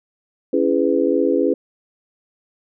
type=chord; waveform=sine; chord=C# minor seventh; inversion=none; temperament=just; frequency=277.2 / 332.6 / 415.8 / 498.9 Hz; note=C#4 / E4 / G#4 / B4; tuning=0 / +16 / +2 / +17 cents; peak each=-20 dBFS; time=0.53-1.54 s; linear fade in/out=5 ms; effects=none